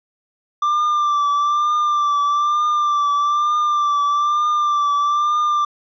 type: tone with vibrato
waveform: triangle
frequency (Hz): 1181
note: D6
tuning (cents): +9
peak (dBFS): -13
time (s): 0.62-5.65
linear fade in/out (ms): 5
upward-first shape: triangle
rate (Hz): 1.1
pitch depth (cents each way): 43
effects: resampled to 16000 Hz